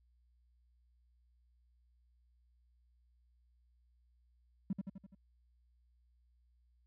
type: tone with echo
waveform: triangle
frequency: 193.4 Hz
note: G3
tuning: 23 cents flat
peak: -28 dBFS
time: 4.7-4.73 s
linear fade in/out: 5 ms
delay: 84 ms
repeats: 5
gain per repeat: -5 dB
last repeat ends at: 5.15 s
effects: tanh soft clip ceiling -30 dBFS + added 60 Hz sine -68 dBFS peak until 6.86 s